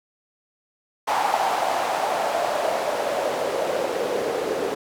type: noise with band-pass filter sweep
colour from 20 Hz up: white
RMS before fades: -24 dBFS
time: 1.07-4.75 s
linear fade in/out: 10 ms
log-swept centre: 840 to 440 Hz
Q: 4.1
effects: none